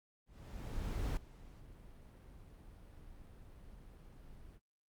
brown noise with ADSR envelope, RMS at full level -36 dBFS, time 0.26-4.6 s, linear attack 910 ms, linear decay 3 ms, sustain -19 dB, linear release 51 ms, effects Opus 48 kbps

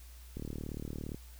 click train, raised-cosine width 3 ms, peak -27 dBFS, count 30, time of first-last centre 0.37-1.145 s, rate 37.4 Hz, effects added 60 Hz sine -49 dBFS peak until 1.39 s + white hiss -59 dBFS RMS until 1.39 s

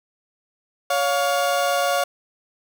30% pulse tone pair together, 561.6 / 707 Hz, C#5 / F5, +22 / +21 cents, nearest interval major third, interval 399 cents, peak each -19 dBFS, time 0.9-2.04 s, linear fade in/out 5 ms, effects none

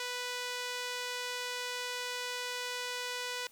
sawtooth tone with band-pass filter, 493.9 Hz, B4, in tune, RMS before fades -38 dBFS, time 0-3.47 s, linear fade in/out 2 ms, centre 3900 Hz, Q 0.63, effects white hiss -61 dBFS RMS until 3.51 s

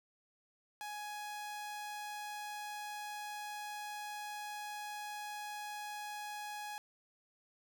sawtooth tone, 835 Hz, G#5, 9 cents sharp, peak -38 dBFS, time 0.81-6.78 s, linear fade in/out 0 ms, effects none

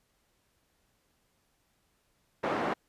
pink band-pass noise, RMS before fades -31 dBFS, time 2.43-2.74 s, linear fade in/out 10 ms, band 300 to 1400 Hz, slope 12 dB/octave, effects pink hiss -73 dBFS RMS until 2.88 s + resampled to 32000 Hz

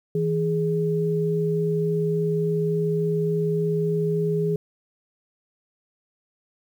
sine tone pair together, 162.43 / 416.2 Hz, E3 / G#4, -25 / +4 cents, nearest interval octave + major third, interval 1629 cents, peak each -23 dBFS, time 0.15-4.56 s, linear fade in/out 2 ms, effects 9-bit

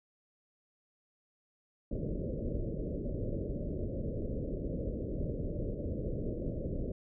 pink low-pass noise, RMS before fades -36 dBFS, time 1.91-6.92 s, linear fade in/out 5 ms, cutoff 600 Hz, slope 96 dB/octave, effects none

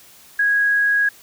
sine tone, 1653 Hz, G#6, 9 cents flat, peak -14 dBFS, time 0.39-1.09 s, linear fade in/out 5 ms, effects white hiss -47 dBFS RMS until 1.22 s

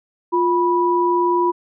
sine tone pair together, 351.1 / 981 Hz, F4 / B5, +9 / -12 cents, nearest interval octave + tritone, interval 1779 cents, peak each -17 dBFS, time 0.32-1.52 s, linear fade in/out 20 ms, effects none

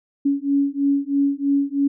sine beating tone pair, 278.8 / 281.9 Hz, C#4 / C#4, +10 / +29 cents, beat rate 3.1 Hz, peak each -20 dBFS, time 0.25-1.88 s, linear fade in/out 10 ms, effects none

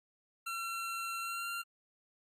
25% pulse tone with pitch glide, 1358 to 1383.3 Hz, F6 to F6, -49 to -17 cents, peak -33 dBFS, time 0.46-1.62 s, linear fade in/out 10 ms, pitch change +32 cents, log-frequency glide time 1.21-1.48 s, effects AAC 48 kbps

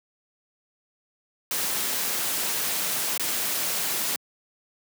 white noise with dropouts, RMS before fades -27 dBFS, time 1.51-4.16 s, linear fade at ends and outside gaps 1 ms, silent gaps 3.176-3.196 s, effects high-pass 150 Hz 12 dB/octave

